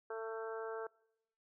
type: harmonic tone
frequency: 223.4 Hz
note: A3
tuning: 27 cents sharp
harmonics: 2 / 3 / 4 / 5 / 6 / 7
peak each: -41 / -49 / -50 / -53 / -50 / -52 dBFS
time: 0.1-0.87 s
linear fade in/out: 5 ms
effects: noise-tail reverb RT60 0.8 s tail -24 dB re dry